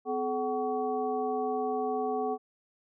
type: tone cluster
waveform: sine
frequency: 253.8 / 429.5 / 752 / 1125 Hz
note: B3 / A4 / F#5 / C#6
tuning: +47 / -42 / +28 / +25 cents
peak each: -36 / -31 / -32 / -40 dBFS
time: 0.05-2.38 s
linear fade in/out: 50 ms
effects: none